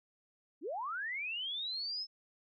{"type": "linear sweep", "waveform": "sine", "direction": "up", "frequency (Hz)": [246.9, 5274], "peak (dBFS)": -36, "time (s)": [0.61, 2.07], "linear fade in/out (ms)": 50, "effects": []}